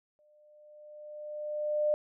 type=tone with exponential growth; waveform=sine; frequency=600 Hz; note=D5; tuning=37 cents sharp; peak=-23 dBFS; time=0.19-1.94 s; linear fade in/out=0 ms; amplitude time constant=380 ms; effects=none